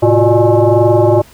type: tone with frequency modulation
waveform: sine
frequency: 130 Hz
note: C3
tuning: 11 cents flat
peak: -6 dBFS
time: 0.02-1.22 s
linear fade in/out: 10 ms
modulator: 238 Hz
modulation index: 2.7
effects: pink hiss -42 dBFS RMS until 1.33 s